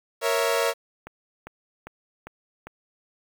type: chord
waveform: sawtooth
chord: A# diminished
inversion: none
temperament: equal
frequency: 466.2 / 554.4 / 659.3 Hz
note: A#4 / C#5 / E5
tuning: 0 / 0 / 0 cents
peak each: -21 / -22 / -23 dBFS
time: 0.21-0.74 s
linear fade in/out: 50 ms
type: click train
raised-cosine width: 0.5 ms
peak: -23 dBFS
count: 5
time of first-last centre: 1.07-2.67 s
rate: 2.5 Hz
effects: 8-bit